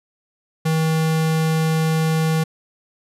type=tone; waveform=square; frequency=159.6 Hz; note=D#3; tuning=44 cents sharp; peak=-17 dBFS; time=0.65-2.44 s; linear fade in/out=10 ms; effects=resampled to 32000 Hz